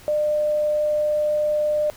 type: tone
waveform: sine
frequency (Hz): 601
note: D5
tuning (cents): +40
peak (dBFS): -18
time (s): 0.08-1.9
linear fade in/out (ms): 0
effects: pink hiss -46 dBFS RMS until 1.96 s